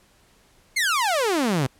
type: exponential sweep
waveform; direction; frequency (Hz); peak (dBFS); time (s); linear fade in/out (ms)
sawtooth; down; 2217 to 122.1; -16; 0.76-1.67; 10
effects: pink hiss -58 dBFS RMS until 1.79 s + low-pass 12000 Hz 12 dB/octave